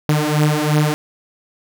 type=beating tone pair; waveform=sawtooth; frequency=149.5 / 152.4 Hz; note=D3 / D#3; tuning=+31 / -36 cents; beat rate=2.9 Hz; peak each=-13 dBFS; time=0.09-0.94 s; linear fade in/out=0 ms; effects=none